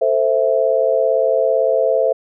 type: chord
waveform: sine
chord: A minor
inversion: none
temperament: equal with one note detuned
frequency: 445.6 / 523.3 / 659.3 Hz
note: A4 / C5 / E5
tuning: +22 / 0 / 0 cents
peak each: -19 / -16 / -17 dBFS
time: 0.01-2.13 s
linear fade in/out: 10 ms
effects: none